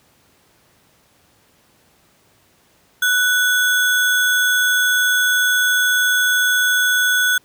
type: tone with sample-and-hold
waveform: sine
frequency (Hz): 1483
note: F#6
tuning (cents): +4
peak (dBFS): -13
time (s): 3.02-7.38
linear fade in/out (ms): 5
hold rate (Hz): 4900
effects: pink hiss -56 dBFS RMS until 7.44 s + high-pass 80 Hz 12 dB/octave